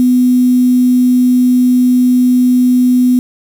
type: tone with quantisation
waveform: sine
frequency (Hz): 250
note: B3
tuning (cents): +21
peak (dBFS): -6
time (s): 0-3.19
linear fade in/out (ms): 0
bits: 5
effects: none